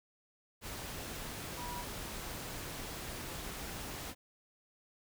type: tone in noise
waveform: sine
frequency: 971 Hz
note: B5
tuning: 30 cents flat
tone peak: -42 dBFS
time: 1.56-1.85 s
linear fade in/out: 50 ms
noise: pink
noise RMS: -43 dBFS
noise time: 0.61-4.15 s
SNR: -2 dB
effects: none